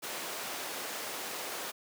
pink high-pass noise, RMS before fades -39 dBFS, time 0.02-1.72 s, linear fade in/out 20 ms, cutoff 430 Hz, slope 12 dB/octave, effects none

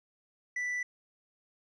sine tone with tanh clipping, 1975.5 Hz, B6, in tune, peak -32 dBFS, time 0.56-0.83 s, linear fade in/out 5 ms, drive 4 dB, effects none

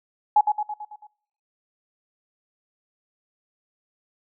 sine tone with echo, 841 Hz, G#5, 22 cents sharp, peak -12 dBFS, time 0.36-0.41 s, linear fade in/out 5 ms, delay 110 ms, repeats 6, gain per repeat -5 dB, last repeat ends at 1.07 s, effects noise-tail reverb RT60 0.7 s tail -25 dB re dry

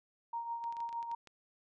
sine tone with tremolo, 932.3 Hz, A#5, in tune, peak -34 dBFS, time 0.33-1.15 s, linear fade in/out 5 ms, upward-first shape triangle, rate 6.5 Hz, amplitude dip 60%
clicks, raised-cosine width 0.2 ms, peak -37 dBFS, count 9, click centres 0.64 / 0.725 / 0.768 / 0.804 / 0.891 / 0.928 / 1.028 / 1.115 / 1.273 s
effects none

